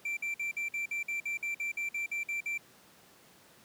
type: tone bursts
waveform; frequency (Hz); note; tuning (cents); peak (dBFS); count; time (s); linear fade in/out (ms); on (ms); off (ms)
triangle; 2349; D7; 0; -30; 15; 0.05-2.578; 5; 120; 52
effects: pink hiss -59 dBFS RMS until 3.64 s + high-pass 150 Hz 12 dB/octave